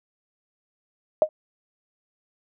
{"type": "tone with exponential decay", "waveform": "sine", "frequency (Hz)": 620, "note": "D#5", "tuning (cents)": -6, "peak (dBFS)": -9, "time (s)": [1.22, 1.29], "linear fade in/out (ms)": 1, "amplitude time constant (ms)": 15, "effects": []}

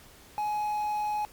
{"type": "tone with quantisation", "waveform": "triangle", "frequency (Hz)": 841, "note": "G#5", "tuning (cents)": 22, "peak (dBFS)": -25, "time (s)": [0.38, 1.25], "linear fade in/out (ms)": 0, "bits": 8, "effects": ["pink hiss -53 dBFS RMS until 1.32 s", "MP3 96 kbps"]}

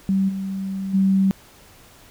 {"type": "tone with level steps", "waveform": "sine", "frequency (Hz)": 192.9, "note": "G3", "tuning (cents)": -28, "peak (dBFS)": [-16, -24, -14], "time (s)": [0.09, 1.31], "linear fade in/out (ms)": 0, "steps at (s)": [0.28, 0.93], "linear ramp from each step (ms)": 20, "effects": ["pink hiss -49 dBFS RMS until 2.1 s"]}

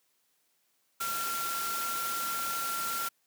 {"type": "tone in noise", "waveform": "sine", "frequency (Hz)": 1370, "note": "F6", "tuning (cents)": -34, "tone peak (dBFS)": -33, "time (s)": [1, 3.09], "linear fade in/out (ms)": 10, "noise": "white", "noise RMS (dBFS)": -36, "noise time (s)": [1, 3.09], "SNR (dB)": 0, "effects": ["white hiss -73 dBFS RMS until 3.26 s", "high-pass 150 Hz 12 dB/octave"]}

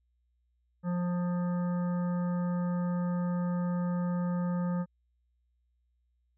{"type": "harmonic tone with a mistuned harmonic", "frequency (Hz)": 176.5, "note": "F3", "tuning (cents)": 19, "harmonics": [1, 3, 5, 7, 9, 10], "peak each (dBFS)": [-28, -40, -45, -45, -54, -58], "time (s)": [0.83, 4.86], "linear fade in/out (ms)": 50, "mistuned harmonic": 5, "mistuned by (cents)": 17, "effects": ["added 60 Hz sine -70 dBFS peak until 6.37 s"]}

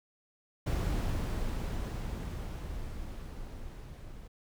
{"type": "noise with level ramp", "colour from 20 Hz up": "brown", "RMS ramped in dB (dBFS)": [-29, -47], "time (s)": [0.66, 4.28], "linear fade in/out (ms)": 10, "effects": []}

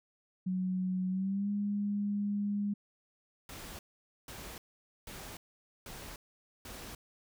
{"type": "tone with pitch glide", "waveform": "sine", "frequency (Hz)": [185, 204.1], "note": ["F#3", "G#3"], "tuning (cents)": [0, -30], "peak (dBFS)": -30, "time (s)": [0.46, 2.74], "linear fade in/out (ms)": 10, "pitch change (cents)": 170, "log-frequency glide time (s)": [1.09, 1.5]}
{"type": "noise bursts", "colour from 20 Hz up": "pink", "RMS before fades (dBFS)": -46, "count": 5, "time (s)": [3.49, 6.95], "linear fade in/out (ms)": 2, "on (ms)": 300, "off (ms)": 490}
{"effects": []}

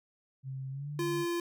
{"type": "tone with pitch glide", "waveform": "sine", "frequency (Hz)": [133.2, 146.94], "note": ["C3", "D3"], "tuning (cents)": [31, 1], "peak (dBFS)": -36, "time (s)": [0.43, 1.26], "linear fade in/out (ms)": 50, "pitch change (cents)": 170, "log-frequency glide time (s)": [0.7, 0.9]}
{"type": "tone", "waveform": "square", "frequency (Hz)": 344.1, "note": "F4", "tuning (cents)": -26, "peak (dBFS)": -31, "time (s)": [0.99, 1.4], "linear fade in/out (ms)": 2}
{"effects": []}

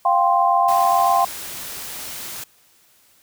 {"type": "chord", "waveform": "sine", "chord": "F suspended second", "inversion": "none", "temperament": "just", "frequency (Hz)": [698.5, 785.8, 1047.7], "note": ["F5", "G5", "C6"], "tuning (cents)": [0, 4, 2], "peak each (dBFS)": -18, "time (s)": [0.05, 1.25], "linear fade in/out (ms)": 5}
{"type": "noise", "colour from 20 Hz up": "white", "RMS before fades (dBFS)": -32, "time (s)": [0.68, 2.44], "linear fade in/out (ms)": 5}
{"effects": ["white hiss -56 dBFS RMS until 3.22 s"]}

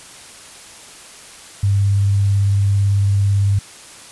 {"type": "tone with vibrato", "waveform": "sine", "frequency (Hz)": 99.7, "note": "G2", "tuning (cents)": 30, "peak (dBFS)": -12, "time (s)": [1.63, 3.59], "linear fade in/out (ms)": 5, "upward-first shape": "sine", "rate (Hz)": 18, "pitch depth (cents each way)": 14, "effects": ["white hiss -39 dBFS RMS until 4.11 s", "resampled to 24000 Hz"]}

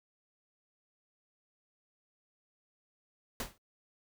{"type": "noise with exponential decay", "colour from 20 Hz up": "pink", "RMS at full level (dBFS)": -33, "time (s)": [3.4, 3.58], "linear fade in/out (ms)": 2, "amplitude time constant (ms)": 37, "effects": ["noise-tail reverb RT60 0.1 s tail -24 dB re dry"]}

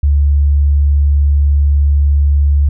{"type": "tone", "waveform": "sine", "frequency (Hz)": 71.7, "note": "D2", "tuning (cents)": -41, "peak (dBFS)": -7, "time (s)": [0.03, 2.69], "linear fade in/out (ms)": 5, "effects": []}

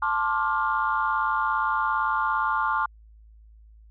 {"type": "chord", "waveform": "sine", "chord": "D minor seventh", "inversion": "second", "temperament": "just", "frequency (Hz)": [881, 1057.2, 1174.7, 1409.6], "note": ["A5", "C6", "D6", "F6"], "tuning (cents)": [2, 18, 0, 16], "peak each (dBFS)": -27, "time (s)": [0.02, 2.86], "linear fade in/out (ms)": 5, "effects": ["tanh soft clip ceiling -12 dBFS", "added 54 Hz sine -48 dBFS peak until 3.9 s"]}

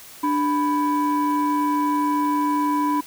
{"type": "tone pair together", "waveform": "sine", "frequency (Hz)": [294.6, 991], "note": ["D4", "B5"], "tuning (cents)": [6, 6], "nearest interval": "octave + major sixth", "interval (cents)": 2100, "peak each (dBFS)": -19, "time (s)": [0.23, 3.01], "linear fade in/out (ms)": 10, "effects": ["tanh soft clip ceiling -15 dBFS", "white hiss -43 dBFS RMS until 3.06 s"]}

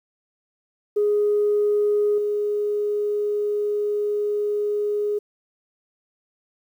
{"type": "tone with level steps", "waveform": "sine", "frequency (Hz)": 415.3, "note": "G#4", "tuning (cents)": 0, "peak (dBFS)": [-16, -20], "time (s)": [0.96, 5.19], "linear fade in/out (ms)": 10, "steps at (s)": 2.18, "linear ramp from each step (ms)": 2, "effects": ["tanh soft clip ceiling -12 dBFS", "9-bit"]}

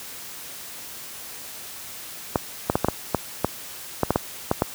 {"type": "clicks", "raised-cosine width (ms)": 1, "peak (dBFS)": -4, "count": 12, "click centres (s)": [2.358, 2.699, 2.755, 2.846, 2.885, 3.147, 3.446, 4.033, 4.106, 4.159, 4.514, 4.621], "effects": ["white hiss -38 dBFS RMS until 4.74 s", "high-pass 60 Hz 12 dB/octave"]}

